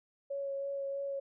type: tone with vibrato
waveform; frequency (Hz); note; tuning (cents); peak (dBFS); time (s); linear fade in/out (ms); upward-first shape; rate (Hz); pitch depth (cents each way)
sine; 554.4; C#5; 0; -34; 0.3-1.2; 10; sine; 3.1; 12
effects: none